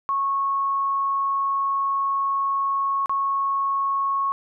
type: tone with dropouts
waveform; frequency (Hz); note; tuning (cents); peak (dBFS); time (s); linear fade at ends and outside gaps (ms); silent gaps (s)
sine; 1100; C#6; -14; -20; 0.09-4.32; 0; 3.059-3.095
effects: none